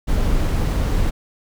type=noise; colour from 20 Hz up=brown; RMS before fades=-18 dBFS; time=0.07-1.11 s; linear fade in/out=20 ms; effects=none